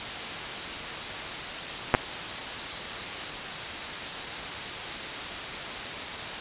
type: clicks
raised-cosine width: 0.5 ms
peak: -3 dBFS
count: 2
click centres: 1.941 / 1.949 s
effects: white hiss -33 dBFS RMS until 6.4 s + resampled to 8000 Hz